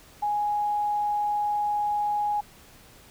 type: tone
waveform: sine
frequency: 830.6 Hz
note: G#5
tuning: in tune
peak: -23 dBFS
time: 0.22-2.41 s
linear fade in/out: 10 ms
effects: pink hiss -52 dBFS RMS until 3.1 s